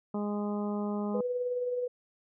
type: harmonic tone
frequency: 206.6 Hz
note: G#3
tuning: 9 cents flat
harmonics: 1 / 2 / 3 / 4 / 5 / 6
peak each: -31 / -37 / -41 / -43 / -45 / -47 dBFS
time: 0.14-1.21 s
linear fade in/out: 5 ms
type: tone with tremolo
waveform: sine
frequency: 493.9 Hz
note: B4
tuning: in tune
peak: -27 dBFS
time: 1.14-1.88 s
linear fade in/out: 10 ms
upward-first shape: triangle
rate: 19 Hz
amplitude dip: 45%
effects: none